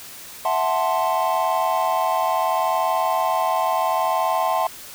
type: chord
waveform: triangle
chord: F# half-diminished seventh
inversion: third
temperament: equal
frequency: 659.3 / 740 / 880 / 1046.5 Hz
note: E5 / F#5 / A5 / C6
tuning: 0 / 0 / 0 / 0 cents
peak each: -22 dBFS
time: 0.45-4.67 s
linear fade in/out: 2 ms
effects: white hiss -39 dBFS RMS until 4.94 s